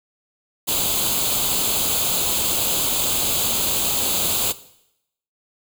white noise with comb filter, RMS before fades -21 dBFS, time 0.67-4.53 s, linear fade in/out 20 ms, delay 0.27 ms, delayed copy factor +0.75, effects noise-tail reverb RT60 0.8 s tail -17 dB re dry

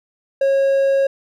triangle tone, 546 Hz, C#5, 26 cents flat, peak -11 dBFS, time 0.41-1.07 s, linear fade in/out 5 ms, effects none

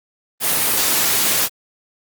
white high-pass noise, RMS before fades -17 dBFS, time 0.4-1.49 s, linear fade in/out 50 ms, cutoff 110 Hz, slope 12 dB/octave, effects Opus 32 kbps

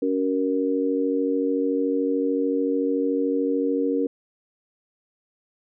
harmonic tone, 93.6 Hz, F#2, 20 cents sharp, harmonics 3 / 4 / 5, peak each -23 / -29 / -24 dBFS, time 0.02-4.07 s, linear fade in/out 5 ms, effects none

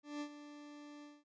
40% pulse tone with ADSR envelope, 293.7 Hz, D4, in tune, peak -38 dBFS, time 0.03-1.24 s, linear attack 180 ms, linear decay 73 ms, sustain -12 dB, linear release 210 ms, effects resampled to 16000 Hz

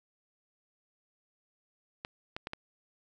clicks, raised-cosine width 0.3 ms, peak -21 dBFS, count 4, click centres 2.049 / 2.365 / 2.471 / 2.534 s, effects none

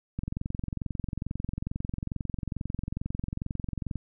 click train, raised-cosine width 5 ms, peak -19 dBFS, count 85, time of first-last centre 0.19-3.957 s, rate 22.3 Hz, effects none

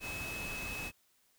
sine tone in noise, 2579 Hz, E7, 39 cents flat, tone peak -40 dBFS, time 0-0.92 s, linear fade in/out 50 ms, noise pink, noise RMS -43 dBFS, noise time 0-0.92 s, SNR 0 dB, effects white hiss -71 dBFS RMS until 1.38 s

